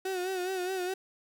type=tone with vibrato; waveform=35% pulse; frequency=370 Hz; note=F#4; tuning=in tune; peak=-29 dBFS; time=0.05-0.94 s; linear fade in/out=5 ms; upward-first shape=sine; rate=4.8 Hz; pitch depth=62 cents each way; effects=none